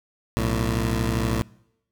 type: tone pair together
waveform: 15% pulse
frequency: 62.5 / 112.4 Hz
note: B1 / A2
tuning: +21 / +37 cents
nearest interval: minor seventh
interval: 1016 cents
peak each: -18 dBFS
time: 0.37-1.42 s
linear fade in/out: 0 ms
effects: noise-tail reverb RT60 0.8 s tail -24 dB re dry